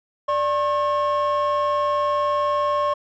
triangle tone pair together, 587.3 / 1082.1 Hz, D5 / C#6, 0 / -42 cents, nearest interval major seventh, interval 1058 cents, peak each -19 / -18 dBFS, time 0.28-2.94 s, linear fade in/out 10 ms, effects tanh soft clip ceiling -13 dBFS + resampled to 16000 Hz

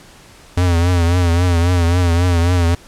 square tone with vibrato, 87 Hz, F2, 6 cents flat, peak -12 dBFS, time 0.57-2.75 s, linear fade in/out 5 ms, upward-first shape triangle, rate 3.7 Hz, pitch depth 81 cents each way, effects pink hiss -43 dBFS RMS until 2.87 s + low-pass 10000 Hz 12 dB/octave

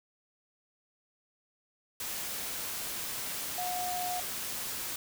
sine tone in noise, 722 Hz, F#5, 43 cents flat, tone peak -33 dBFS, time 3.58-4.2 s, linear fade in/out 2 ms, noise white, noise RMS -37 dBFS, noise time 2-4.96 s, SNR +1 dB, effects none

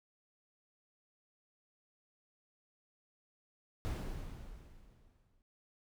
brown noise with exponential decay, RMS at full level -34 dBFS, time 3.85-5.42 s, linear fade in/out 0 ms, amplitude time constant 340 ms, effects none

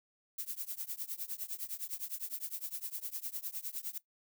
violet noise with tremolo, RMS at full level -37 dBFS, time 0.38-3.98 s, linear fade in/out 5 ms, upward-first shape triangle, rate 9.8 Hz, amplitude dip 100%, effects noise-tail reverb RT60 0.1 s tail -17 dB re dry

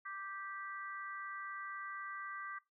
harmonic tone, 392 Hz, G4, in tune, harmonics 3 / 4 / 5, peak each -45 / -47 / -49 dBFS, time 0.05-2.59 s, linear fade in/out 10 ms, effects noise-tail reverb RT60 0.2 s tail -19 dB re dry

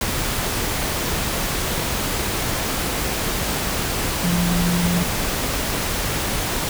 sine tone in noise, 174.61 Hz, F3, in tune, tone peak -18 dBFS, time 4.24-5.03 s, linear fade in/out 2 ms, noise pink, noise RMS -23 dBFS, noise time 0.01-6.69 s, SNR +2 dB, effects none

